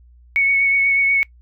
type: tone with vibrato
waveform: sine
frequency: 2217 Hz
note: C#7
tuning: in tune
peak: -13 dBFS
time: 0.36-1.23 s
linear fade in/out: 0 ms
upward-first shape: triangle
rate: 8.2 Hz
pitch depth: 19 cents each way
effects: noise-tail reverb RT60 0.1 s tail -23 dB re dry + added 60 Hz sine -45 dBFS peak until 1.41 s